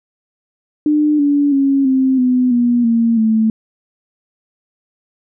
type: tone with pitch steps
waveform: sine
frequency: 300 / 287.1 / 274.8 / 263 / 251.7 / 240.9 / 230.5 / 220.6 Hz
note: D4 / D4 / C#4 / C4 / B3 / B3 / A#3 / A3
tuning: +37 / -39 / -15 / +9 / +33 / -43 / -19 / +5 cents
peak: -10 dBFS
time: 0.86-3.5 s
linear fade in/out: 2 ms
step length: 330 ms
effects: none